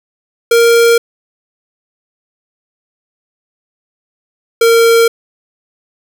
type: tone pair in turn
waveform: square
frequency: 466.2 / 460.6 Hz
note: A#4 / A#4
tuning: 0 / -21 cents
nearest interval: unison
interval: 21 cents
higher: first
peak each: -6 dBFS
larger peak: neither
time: 0.51-0.98 / 4.61-5.08 s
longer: neither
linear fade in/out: 5 ms
effects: none